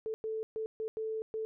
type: tone bursts at uneven times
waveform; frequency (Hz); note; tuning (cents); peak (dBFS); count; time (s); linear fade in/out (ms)
sine; 440; A4; 0; -33; 6; 0.06-0.14 / 0.24-0.43 / 0.56-0.66 / 0.8-0.88 / 0.97-1.22 / 1.34-1.45; 0
effects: none